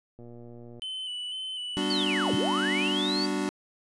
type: click train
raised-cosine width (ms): 2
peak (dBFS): -34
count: 73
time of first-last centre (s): 0.19-0.795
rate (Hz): 119
type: tone with vibrato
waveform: triangle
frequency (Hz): 3010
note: F#7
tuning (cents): +29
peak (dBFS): -31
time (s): 0.82-2.88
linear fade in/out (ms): 0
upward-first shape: square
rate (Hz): 2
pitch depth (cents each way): 26
type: chord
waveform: square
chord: G major seventh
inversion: none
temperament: equal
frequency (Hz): 196 / 246.9 / 293.7 / 370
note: G3 / B3 / D4 / F#4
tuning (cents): 0 / 0 / 0 / 0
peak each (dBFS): -33 / -37 / -31 / -34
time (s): 1.77-3.49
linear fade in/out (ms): 0
type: linear two-way sweep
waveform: sine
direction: down then up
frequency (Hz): 4678 to 92.3 to 4678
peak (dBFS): -28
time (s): 1.9-3.26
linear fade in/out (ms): 5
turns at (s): 2.34
effects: resampled to 24000 Hz